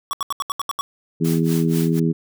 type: tone bursts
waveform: square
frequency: 1126 Hz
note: C#6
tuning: 27 cents sharp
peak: -21 dBFS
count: 8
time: 0.11-0.81 s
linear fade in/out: 0 ms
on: 21 ms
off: 76 ms
type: harmonic tone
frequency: 82.1 Hz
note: E2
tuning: 6 cents flat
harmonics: 2 / 3 / 4 / 5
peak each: -18 / -22 / -24 / -26 dBFS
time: 1.2-2.13 s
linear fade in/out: 20 ms
type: noise with tremolo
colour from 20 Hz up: white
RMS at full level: -31 dBFS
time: 1.24-2 s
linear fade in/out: 10 ms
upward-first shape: sine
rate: 4.1 Hz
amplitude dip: 95%
effects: none